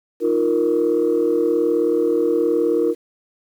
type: chord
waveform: sine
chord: Eb suspended second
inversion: none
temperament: just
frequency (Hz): 311.1 / 350 / 466.7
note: Eb4 / F4 / Bb4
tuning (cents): 0 / +4 / +2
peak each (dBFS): -21 / -19 / -17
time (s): 0.2-2.95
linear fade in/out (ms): 50
effects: tanh soft clip ceiling -9 dBFS + 8-bit

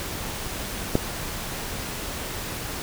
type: click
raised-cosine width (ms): 2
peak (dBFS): -5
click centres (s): 0.954
effects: pink hiss -32 dBFS RMS until 2.82 s

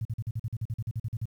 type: tone bursts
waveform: sine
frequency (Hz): 111.9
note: A2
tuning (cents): +30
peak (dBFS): -28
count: 15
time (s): 0.01-1.256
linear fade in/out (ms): 5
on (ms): 42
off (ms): 44
effects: 10-bit

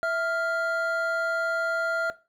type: tone pair together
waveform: triangle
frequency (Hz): 659.2 / 1396.9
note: E5 / F6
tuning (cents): 0 / 0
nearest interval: octave + minor second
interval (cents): 1300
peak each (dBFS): -24 / -25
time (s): 0.03-2.1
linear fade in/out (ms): 0
effects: noise-tail reverb RT60 0.3 s tail -17 dB re dry

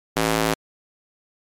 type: tone with high-pass filter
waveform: square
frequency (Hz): 54.6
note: A1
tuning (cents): -13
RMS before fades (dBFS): -21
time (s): 0.16-0.54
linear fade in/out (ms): 5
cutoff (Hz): 260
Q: 0.58
effects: MP3 64 kbps

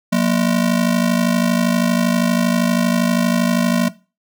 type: ring-modulated tone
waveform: square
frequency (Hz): 209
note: G#3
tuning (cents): +11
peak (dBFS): -11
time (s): 0.12-3.89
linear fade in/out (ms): 10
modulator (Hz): 26.3
effects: noise-tail reverb RT60 0.3 s tail -18 dB re dry

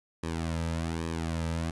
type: tone with flanger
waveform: sawtooth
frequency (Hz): 82.2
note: E2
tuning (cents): -4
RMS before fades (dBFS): -32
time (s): 0.23-1.71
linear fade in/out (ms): 5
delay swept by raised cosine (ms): 1.4 to 2.8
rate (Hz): 1.2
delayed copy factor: -0.75
effects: resampled to 24000 Hz + 10-bit

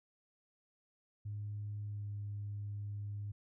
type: tone with pitch glide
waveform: sine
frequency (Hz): 103.83 to 102.58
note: G#2 to G#2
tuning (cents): 0 to -21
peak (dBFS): -38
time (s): 1.25-3.32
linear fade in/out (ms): 10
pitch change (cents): -21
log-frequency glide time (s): 1.86-2.07
effects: tanh soft clip ceiling -34 dBFS

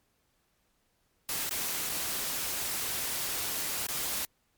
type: noise with dropouts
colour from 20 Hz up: white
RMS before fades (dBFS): -33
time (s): 1.29-4.25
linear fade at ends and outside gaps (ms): 0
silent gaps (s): 1.493-1.51 / 1.892-1.896 / 3.867-3.887
effects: pink hiss -73 dBFS RMS until 4.57 s + MP3 96 kbps

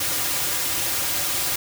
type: noise with comb filter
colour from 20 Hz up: white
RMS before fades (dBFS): -24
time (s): 0-1.56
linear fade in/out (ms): 5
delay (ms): 4.6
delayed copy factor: -0.75
effects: none

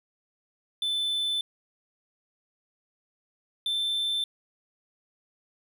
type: tone pair in turn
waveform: triangle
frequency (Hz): 3520 / 3547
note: A7 / A7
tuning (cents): 0 / +13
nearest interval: unison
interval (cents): 13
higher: second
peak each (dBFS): -24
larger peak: neither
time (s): 0.82-1.41 / 3.66-4.24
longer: first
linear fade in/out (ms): 2
effects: none

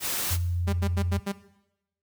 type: noise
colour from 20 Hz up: white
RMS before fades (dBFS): -29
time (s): 0-0.38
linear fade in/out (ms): 50
type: tone with pitch glide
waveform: sine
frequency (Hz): 87.31 to 87.87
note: F2 to F2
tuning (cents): 0 to +11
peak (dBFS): -24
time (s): 0.3-1.2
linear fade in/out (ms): 20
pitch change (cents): +11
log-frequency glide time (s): 0.84-1.06
type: tone bursts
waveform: sawtooth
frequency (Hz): 198.9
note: G3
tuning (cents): +25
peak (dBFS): -23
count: 5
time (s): 0.67-1.322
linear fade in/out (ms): 10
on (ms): 60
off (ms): 88
effects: noise-tail reverb RT60 0.9 s tail -17 dB re dry

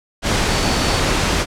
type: tone in noise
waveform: sine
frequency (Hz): 4483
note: C#8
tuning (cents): +19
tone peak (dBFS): -28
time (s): 0.47-1.02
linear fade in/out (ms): 50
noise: pink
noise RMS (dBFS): -17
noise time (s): 0.22-1.46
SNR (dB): -14
effects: low-pass 7000 Hz 12 dB/octave

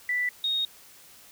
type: tone pair in turn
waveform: sine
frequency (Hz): 1975.5 / 3729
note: B6 / A#7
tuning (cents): 0 / 0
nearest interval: major seventh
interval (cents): 1100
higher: second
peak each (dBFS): -24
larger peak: neither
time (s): 0.09-0.29 / 0.44-0.65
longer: second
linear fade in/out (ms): 2
effects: white hiss -52 dBFS RMS until 1.31 s

